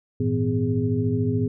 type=tone cluster; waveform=sine; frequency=100.4 / 114.2 / 162.7 / 252.9 / 411.8 Hz; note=G2 / A#2 / E3 / B3 / G#4; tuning=+42 / -35 / -22 / +41 / -15 cents; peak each=-28 / -24 / -30 / -25 / -28 dBFS; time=0.2-1.48 s; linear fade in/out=5 ms; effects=none